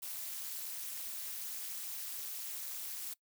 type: noise with amplitude modulation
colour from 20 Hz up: blue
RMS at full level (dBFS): -38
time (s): 0.02-3.14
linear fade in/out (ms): 10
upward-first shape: sine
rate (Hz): 280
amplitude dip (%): 100
effects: noise-tail reverb RT60 0.1 s tail -21 dB re dry